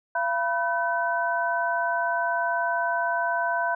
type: tone cluster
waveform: sine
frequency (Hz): 682 / 982 / 1523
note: F5 / B5 / F#6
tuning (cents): -41 / -10 / +50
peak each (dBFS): -27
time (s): 0.15-3.75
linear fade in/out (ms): 5
effects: none